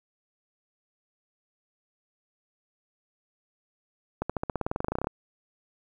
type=accelerating click train; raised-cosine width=1 ms; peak=-14 dBFS; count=19; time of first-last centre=4.22-5.071 s; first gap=76 ms; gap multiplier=0.94; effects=9-bit